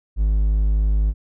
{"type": "tone", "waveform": "triangle", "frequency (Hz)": 51.91, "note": "G#1", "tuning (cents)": 0, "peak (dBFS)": -13, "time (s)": [0.16, 1.14], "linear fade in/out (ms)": 50, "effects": []}